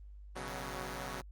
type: chord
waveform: 5% pulse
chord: B suspended second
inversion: none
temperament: equal with one note detuned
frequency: 123.47 / 138.59 / 186.28 Hz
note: B2 / C#3 / F#3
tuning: 0 / 0 / +12 cents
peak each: -33 dBFS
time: 0.35-1.22 s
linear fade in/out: 20 ms
effects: added 50 Hz sine -48 dBFS peak until 1.31 s + Opus 24 kbps